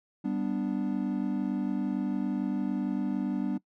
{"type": "chord", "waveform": "triangle", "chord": "G major", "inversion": "none", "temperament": "equal", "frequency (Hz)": [196, 246.9, 293.7], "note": ["G3", "B3", "D4"], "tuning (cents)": [0, 0, 0], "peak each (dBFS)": -30, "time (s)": [0.24, 3.58], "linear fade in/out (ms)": 10, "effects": ["noise-tail reverb RT60 0.1 s tail -21 dB re dry"]}